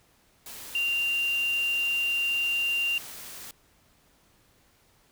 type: tone in noise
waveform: sine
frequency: 2780 Hz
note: F7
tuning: 9 cents flat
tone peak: -24 dBFS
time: 0.75-2.98 s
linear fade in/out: 2 ms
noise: white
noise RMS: -42 dBFS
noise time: 0.46-3.51 s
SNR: +15 dB
effects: pink hiss -63 dBFS RMS until 5.11 s